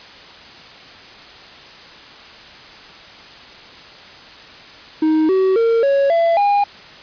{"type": "tone with pitch steps", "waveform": "triangle", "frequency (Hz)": [313.3, 379.1, 458.7, 555, 671.6, 812.6], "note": ["D#4", "F#4", "A#4", "C#5", "E5", "G#5"], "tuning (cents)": [12, 42, -28, 2, 32, -38], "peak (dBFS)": -10, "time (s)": [5.02, 6.64], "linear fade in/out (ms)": 5, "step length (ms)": 270, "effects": ["white hiss -39 dBFS RMS until 7.02 s", "resampled to 11025 Hz"]}